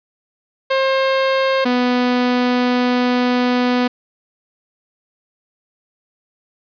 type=tone pair in turn; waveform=sawtooth; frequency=533 / 247.6 Hz; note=C5 / B3; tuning=+32 / +5 cents; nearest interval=octave + minor second; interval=1327 cents; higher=first; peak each=-10 dBFS; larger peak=neither; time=0.7-1.65 / 1.65-3.88 s; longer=second; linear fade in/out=10 ms; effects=resampled to 11025 Hz + 7-bit